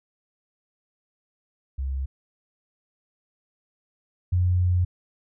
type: tone pair in turn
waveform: sine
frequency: 66.9 / 89.84 Hz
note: C2 / F2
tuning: +39 / +50 cents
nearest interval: perfect fourth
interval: 511 cents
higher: second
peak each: -25 / -18 dBFS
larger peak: second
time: 1.78-2.06 / 4.32-4.85 s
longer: second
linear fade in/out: 10 ms
effects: none